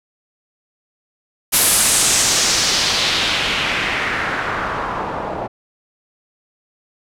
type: noise with low-pass filter sweep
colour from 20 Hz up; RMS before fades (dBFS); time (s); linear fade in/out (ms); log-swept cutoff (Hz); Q
white; -18; 1.52-5.48; 20; 12000 to 730; 1.8
effects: none